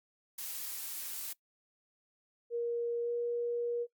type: noise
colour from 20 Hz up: blue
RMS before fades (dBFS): -40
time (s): 0.38-1.33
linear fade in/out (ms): 5
type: tone with pitch glide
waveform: sine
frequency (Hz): 471.9 to 476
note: A#4 to A#4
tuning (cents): +21 to +36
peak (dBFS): -31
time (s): 2.5-3.87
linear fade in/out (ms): 50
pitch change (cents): +15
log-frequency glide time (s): 3.02-3.1
effects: noise-tail reverb RT60 0.1 s tail -21 dB re dry + Opus 48 kbps